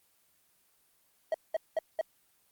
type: tone bursts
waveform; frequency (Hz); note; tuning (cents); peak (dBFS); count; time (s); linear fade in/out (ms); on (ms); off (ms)
triangle; 640; D#5; +49; -24; 4; 1.32-2.012; 2; 23; 200
effects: white hiss -69 dBFS RMS until 2.51 s + Opus 24 kbps

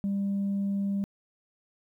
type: tone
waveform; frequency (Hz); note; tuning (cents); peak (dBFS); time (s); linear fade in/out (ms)
sine; 198.6; G3; +23; -24; 0.04-1.04; 0
effects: tanh soft clip ceiling -24 dBFS + 11-bit

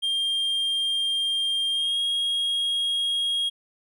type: tone with pitch glide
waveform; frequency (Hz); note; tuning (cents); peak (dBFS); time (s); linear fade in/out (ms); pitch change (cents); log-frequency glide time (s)
triangle; 3201 to 3274; G7 to G#7; +36 to -25; -21; 0.02-3.5; 20; +39; 1.71-1.99
effects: none

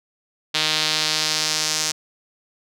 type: tone with band-pass filter sweep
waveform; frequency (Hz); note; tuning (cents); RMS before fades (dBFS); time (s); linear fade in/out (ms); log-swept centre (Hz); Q
sawtooth; 155.1; D#3; -5; -22; 0.54-1.92; 10; 3800 to 6000; 2.1
effects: none

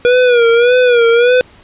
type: tone with vibrato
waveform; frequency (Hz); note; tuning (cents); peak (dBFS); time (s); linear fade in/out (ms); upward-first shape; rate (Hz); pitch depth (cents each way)
square; 481.9; B4; -43; -7; 0.05-1.41; 0; sine; 1.7; 76
effects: pink hiss -43 dBFS RMS until 1.63 s + resampled to 8000 Hz

